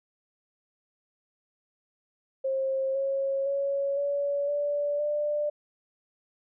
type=tone with pitch steps; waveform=sine; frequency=534 / 545.2 / 556.7 / 568.4 / 580.3 / 592.5 Hz; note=C5 / C#5 / C#5 / C#5 / D5 / D5; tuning=+35 / -29 / +7 / +43 / -21 / +15 cents; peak=-25 dBFS; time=2.44-5.5 s; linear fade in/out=10 ms; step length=510 ms; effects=none